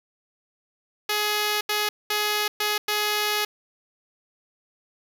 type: tone bursts at uneven times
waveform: 5% pulse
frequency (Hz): 420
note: G#4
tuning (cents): +19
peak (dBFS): -11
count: 5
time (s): 1.09-1.61 / 1.69-1.89 / 2.1-2.48 / 2.6-2.78 / 2.88-3.45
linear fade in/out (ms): 5
effects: none